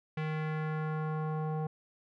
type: tone with low-pass filter sweep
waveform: square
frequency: 155.56 Hz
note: D#3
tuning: in tune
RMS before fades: -34 dBFS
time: 0.17-1.67 s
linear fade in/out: 5 ms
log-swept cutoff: 2400 to 820 Hz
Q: 1.8
effects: none